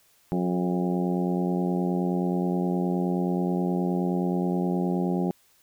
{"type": "harmonic tone with a mistuned harmonic", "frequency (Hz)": 89.5, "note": "F2", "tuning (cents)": 43, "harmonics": [2, 3, 4, 5, 6, 7, 8, 9], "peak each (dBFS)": [-25, -31, -30, -37, -39, -40, -39, -37], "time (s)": [0.32, 5.31], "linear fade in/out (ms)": 0, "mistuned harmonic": 5, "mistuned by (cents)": -41, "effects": ["white hiss -62 dBFS RMS until 5.62 s"]}